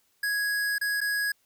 square tone with dropouts, 1663 Hz, G#6, 2 cents sharp, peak -26 dBFS, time 0.23-1.32 s, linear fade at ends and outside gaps 5 ms, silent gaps 0.783-0.812 / 1.006-1.013 s, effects white hiss -69 dBFS RMS until 1.45 s

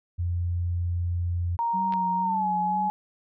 sine tone, 87.31 Hz, F2, in tune, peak -24 dBFS, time 0.18-1.57 s, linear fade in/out 20 ms
sine tone with pitch glide, 932.3 to 845.1 Hz, A#5 to G#5, 0 to +30 cents, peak -23 dBFS, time 1.59-2.9 s, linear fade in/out 0 ms, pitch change -170 cents, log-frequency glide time 2.22-2.46 s
sine tone with vibrato, 185.6 Hz, F#3, 6 cents sharp, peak -31 dBFS, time 1.73-2.9 s, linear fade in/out 20 ms, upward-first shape sine, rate 2 Hz, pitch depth 48 cents each way
clicks, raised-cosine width 0.3 ms, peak -25 / -23 dBFS, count 2, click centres 1.924 / 1.937 s
effects none

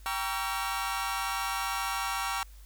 sawtooth chord, G diminished seventh, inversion none, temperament just, 784 / 940.8 / 1128.9 / 1354.7 Hz, G5 / Bb5 / Db6 / Fb6, 0 / +16 / +31 / +47 cents, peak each -32 dBFS, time 0.06-2.43 s, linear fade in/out 0 ms, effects added 50 Hz sine -47 dBFS peak until 2.65 s + white hiss -60 dBFS RMS until 2.65 s

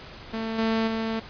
sawtooth tone with level steps, 223.7 Hz, A3, 29 cents sharp, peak -24 / -18 / -22 dBFS, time 0.33-1.2 s, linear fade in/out 10 ms, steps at 0.58 / 0.87 s, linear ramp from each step 10 ms, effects pink hiss -43 dBFS RMS until 1.29 s + resampled to 11025 Hz

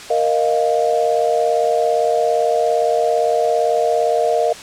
sine chord, Bb suspended fourth, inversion none, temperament just, 466.2 / 621.6 / 699.2 Hz, Bb4 / Eb5 / F5, 0 / -2 / +2 cents, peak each -18 dBFS, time 0.1-4.53 s, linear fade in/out 5 ms, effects white hiss -34 dBFS RMS until 4.62 s + low-pass 7000 Hz 12 dB/octave

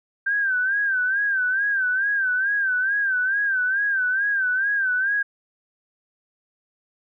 sine tone with vibrato, 1568 Hz, G6, in tune, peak -19 dBFS, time 0.26-5.23 s, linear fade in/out 10 ms, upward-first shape sine, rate 2.3 Hz, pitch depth 100 cents each way, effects none

